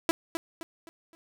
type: tone with echo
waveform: sawtooth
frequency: 330 Hz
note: E4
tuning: 2 cents sharp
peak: -17 dBFS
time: 0.09-0.11 s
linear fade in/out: 0 ms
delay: 260 ms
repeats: 4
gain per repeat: -8 dB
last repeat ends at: 1.15 s
effects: none